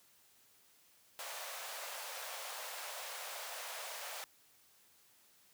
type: high-pass noise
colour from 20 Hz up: pink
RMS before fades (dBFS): -45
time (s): 1.19-4.24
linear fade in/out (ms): 0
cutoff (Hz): 530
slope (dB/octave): 48
effects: white hiss -67 dBFS RMS until 5.53 s + high-pass 60 Hz 12 dB/octave